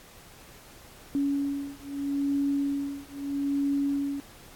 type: beating tone pair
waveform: sine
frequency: 280.5 / 281.28 Hz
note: C#4 / C#4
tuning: +21 / +25 cents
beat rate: 0.78 Hz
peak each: -29 dBFS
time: 1.15-4.2 s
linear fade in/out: 0 ms
effects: pink hiss -51 dBFS RMS until 4.55 s + AAC 64 kbps